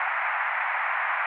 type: band-pass noise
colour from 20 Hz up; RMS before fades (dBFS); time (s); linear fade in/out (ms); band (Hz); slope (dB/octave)
white; -27; 0-1.26; 2; 720 to 2200; 48
effects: none